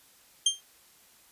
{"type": "tone with exponential decay", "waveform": "25% pulse", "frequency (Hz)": 3176, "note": "G7", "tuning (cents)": 22, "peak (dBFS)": -14, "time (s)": [0.46, 0.61], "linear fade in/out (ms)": 5, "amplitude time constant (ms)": 31, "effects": ["white hiss -59 dBFS RMS until 1.31 s", "resampled to 32000 Hz"]}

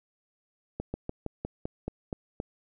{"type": "slowing click train", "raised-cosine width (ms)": 2, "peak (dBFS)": -19, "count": 9, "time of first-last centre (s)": [0.8, 2.401], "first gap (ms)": 140, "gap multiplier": 1.1, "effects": []}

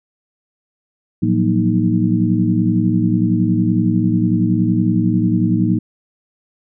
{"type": "tone cluster", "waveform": "sine", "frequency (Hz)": [113.1, 175.1, 186, 236, 312.5], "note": ["A2", "F3", "F#3", "A#3", "D#4"], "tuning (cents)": [48, 5, 9, 22, 8], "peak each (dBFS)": -19, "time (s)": [1.22, 5.79], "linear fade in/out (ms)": 10, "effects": []}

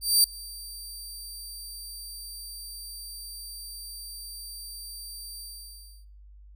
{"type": "tone with ADSR envelope", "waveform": "20% pulse", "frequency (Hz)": 4658, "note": "D8", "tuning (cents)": -15, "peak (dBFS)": -9, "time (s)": [0.01, 6.06], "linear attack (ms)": 230, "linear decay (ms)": 3, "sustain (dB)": -23, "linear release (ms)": 660, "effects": ["noise-tail reverb RT60 0.4 s tail -20 dB re dry", "added 50 Hz sine -47 dBFS peak until 6.55 s"]}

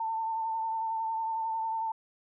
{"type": "tone with vibrato", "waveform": "sine", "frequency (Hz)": 895, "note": "A5", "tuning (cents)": 29, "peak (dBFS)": -29, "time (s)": [0, 1.92], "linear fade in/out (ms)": 5, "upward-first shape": "sine", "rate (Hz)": 11, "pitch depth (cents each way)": 26, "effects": []}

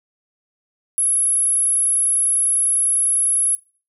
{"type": "tone", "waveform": "sine", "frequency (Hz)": 10770, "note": "E9", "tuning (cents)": 36, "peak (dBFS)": -15, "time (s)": [0.98, 3.55], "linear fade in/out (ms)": 0, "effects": ["noise-tail reverb RT60 0.4 s tail -20 dB re dry"]}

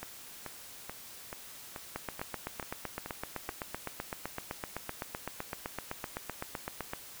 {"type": "two click trains", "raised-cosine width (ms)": 0.5, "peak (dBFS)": [-20, -24], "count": [40, 9], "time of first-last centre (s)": [[1.96, 6.934], [0.03, 3.493]], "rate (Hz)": [7.84, 2.31], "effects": ["white hiss -49 dBFS RMS until 7.2 s"]}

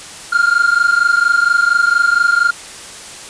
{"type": "tone pair together", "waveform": "triangle", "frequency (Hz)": [1390.7, 1415], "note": ["F6", "F6"], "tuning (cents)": [-8, 22], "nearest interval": "unison", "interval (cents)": 30, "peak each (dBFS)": -11, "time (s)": [0.32, 2.51], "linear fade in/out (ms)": 10, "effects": ["white hiss -32 dBFS RMS until 3.29 s", "resampled to 22050 Hz"]}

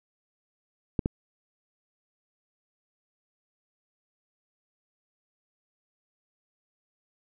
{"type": "clicks", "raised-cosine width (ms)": 3, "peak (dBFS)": -12, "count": 2, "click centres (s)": [0.992, 1.059], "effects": []}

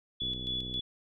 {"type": "tone with tremolo", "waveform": "sine", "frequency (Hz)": 3422, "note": "A7", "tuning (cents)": -49, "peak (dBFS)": -31, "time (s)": [0.2, 0.81], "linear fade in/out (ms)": 10, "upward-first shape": "square", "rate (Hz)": 3.7, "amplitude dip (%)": 55}
{"type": "click train", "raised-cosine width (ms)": 3, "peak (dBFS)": -30, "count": 37, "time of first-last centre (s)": [0.22, 0.792], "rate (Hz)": 62.9}
{"effects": []}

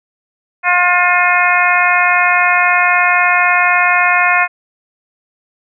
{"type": "harmonic tone", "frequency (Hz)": 356.1, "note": "F4", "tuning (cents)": 34, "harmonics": [2, 3, 4, 5, 6, 7], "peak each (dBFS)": [-16, -16, -16, -16, -16, -16], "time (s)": [0.63, 4.48], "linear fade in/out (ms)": 50, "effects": []}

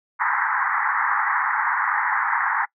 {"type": "band-pass noise", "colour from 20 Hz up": "pink", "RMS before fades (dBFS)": -22, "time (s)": [0.19, 2.66], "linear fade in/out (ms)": 20, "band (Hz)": [830, 2000], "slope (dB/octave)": 96, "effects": ["noise-tail reverb RT60 0.1 s tail -24 dB re dry"]}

